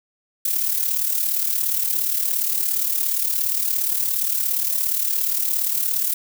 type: noise with amplitude modulation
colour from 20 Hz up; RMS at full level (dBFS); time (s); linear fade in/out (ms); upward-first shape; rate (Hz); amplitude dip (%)
violet; -19; 0.45-6.14; 5; sine; 37.2; 60
effects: none